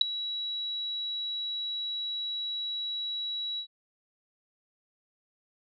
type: tone with ADSR envelope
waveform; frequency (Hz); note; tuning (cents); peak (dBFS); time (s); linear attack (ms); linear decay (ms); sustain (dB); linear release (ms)
sine; 3900; B7; -23; -12; 0.01-3.67; 4; 6; -19; 84
effects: none